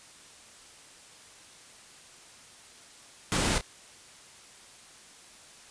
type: noise with echo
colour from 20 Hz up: pink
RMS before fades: -27 dBFS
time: 3.32-3.58 s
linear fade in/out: 0 ms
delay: 30 ms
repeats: 1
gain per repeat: -10 dB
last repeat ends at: 3.61 s
effects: white hiss -52 dBFS RMS until 5.7 s + resampled to 22050 Hz